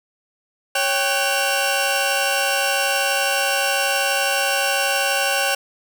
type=tone cluster; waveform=sawtooth; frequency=554 / 787 / 1502 / 2751 Hz; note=C#5 / G5 / F#6 / F7; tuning=-1 / +7 / +26 / -27 cents; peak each=-20 dBFS; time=0.75-5.55 s; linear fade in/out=5 ms; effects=none